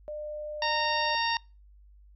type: tone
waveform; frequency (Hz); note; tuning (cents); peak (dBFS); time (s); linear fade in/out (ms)
sine; 601; D5; +40; -34; 0.08-1.15; 0
type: harmonic tone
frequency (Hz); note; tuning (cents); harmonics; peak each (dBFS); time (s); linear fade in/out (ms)
924; A#5; -16; 1 / 2 / 3 / 4 / 5 / 6; -29 / -32 / -34 / -35 / -36 / -37; 0.62-1.37; 2
effects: noise-tail reverb RT60 0.3 s tail -26 dB re dry + added 50 Hz sine -52 dBFS peak until 2.15 s